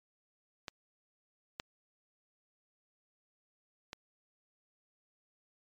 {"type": "clicks", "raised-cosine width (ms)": 0.2, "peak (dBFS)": [-22, -20, -24], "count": 3, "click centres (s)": [0.682, 1.599, 3.931], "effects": ["MP3 96 kbps"]}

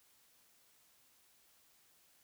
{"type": "silence", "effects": ["white hiss -69 dBFS RMS until 2.23 s"]}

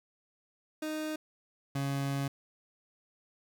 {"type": "tone pair in turn", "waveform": "30% pulse", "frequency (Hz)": [309.5, 138.75], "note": ["D#4", "C#3"], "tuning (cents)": [-9, 2], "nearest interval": "octave + major second", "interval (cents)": 1389, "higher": "first", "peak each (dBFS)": [-31, -28], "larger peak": "second", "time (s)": [[0.82, 1.16], [1.75, 2.28]], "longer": "second", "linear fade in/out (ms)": 5, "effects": []}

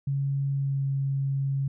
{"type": "tone with pitch glide", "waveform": "sine", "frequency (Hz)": [138.59, 137.16], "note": ["C#3", "C#3"], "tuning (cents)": [0, -18], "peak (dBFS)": -24, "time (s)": [0.07, 1.68], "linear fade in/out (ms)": 5, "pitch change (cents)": -18, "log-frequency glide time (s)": [0.52, 0.84], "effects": []}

